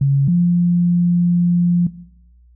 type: tone pair in turn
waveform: sine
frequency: 138.59 / 174.61 Hz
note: C#3 / F3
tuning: 0 / 0 cents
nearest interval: major third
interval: 400 cents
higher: second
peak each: -11 dBFS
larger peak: neither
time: 0.01-0.28 / 0.28-1.87 s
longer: second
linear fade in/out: 5 ms
effects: noise-tail reverb RT60 0.8 s tail -18 dB re dry + added 60 Hz sine -46 dBFS peak until 2.55 s